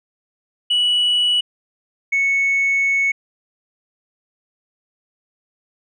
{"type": "tone pair in turn", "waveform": "sine", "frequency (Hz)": [2943, 2210], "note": ["F#7", "C#7"], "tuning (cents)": [-10, -6], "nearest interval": "perfect fourth", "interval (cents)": 496, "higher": "first", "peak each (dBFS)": [-12, -13], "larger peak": "first", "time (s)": [[0.7, 1.41], [2.12, 3.12]], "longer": "second", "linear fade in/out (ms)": 10, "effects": ["tanh soft clip ceiling -12 dBFS"]}